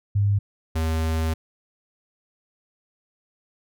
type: tone pair in turn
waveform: sine / square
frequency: 101.2 / 80.32 Hz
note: G#2 / E2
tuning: -44 / -44 cents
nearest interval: major third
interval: 400 cents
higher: first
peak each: -17 / -22 dBFS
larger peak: first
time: 0.15-0.39 / 0.75-1.34 s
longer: second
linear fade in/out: 10 ms
effects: none